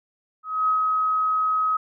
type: tone with ADSR envelope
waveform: sine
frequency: 1270 Hz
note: D#6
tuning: 35 cents sharp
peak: -17 dBFS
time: 0.43-1.77 s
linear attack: 250 ms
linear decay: 110 ms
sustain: -2 dB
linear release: 6 ms
effects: none